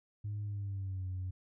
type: tone with pitch glide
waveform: sine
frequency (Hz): 103.83 to 92.5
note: G#2 to F#2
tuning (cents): 0 to 0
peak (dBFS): -34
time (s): 0.24-1.31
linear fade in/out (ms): 10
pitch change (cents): -200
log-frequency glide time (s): 0.43-1.07
effects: tanh soft clip ceiling -33 dBFS